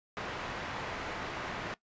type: low-pass noise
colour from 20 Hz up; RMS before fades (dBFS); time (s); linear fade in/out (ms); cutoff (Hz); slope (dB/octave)
white; -39; 0.17-1.74; 0; 1700; 12
effects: noise-tail reverb RT60 0.1 s tail -18 dB re dry + resampled to 16000 Hz